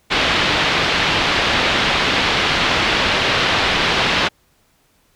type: low-pass noise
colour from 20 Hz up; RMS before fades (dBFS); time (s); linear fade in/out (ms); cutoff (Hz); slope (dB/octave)
white; -17; 0.1-4.29; 20; 3700; 24
effects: pink hiss -59 dBFS RMS until 5.15 s